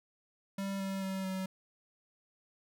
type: tone with pitch steps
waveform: square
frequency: 196 / 193.64 / 191.3 / 189 Hz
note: G3 / G3 / G3 / F#3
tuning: 0 / -21 / -42 / +37 cents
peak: -35 dBFS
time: 0.58-1.46 s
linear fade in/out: 5 ms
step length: 220 ms
effects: none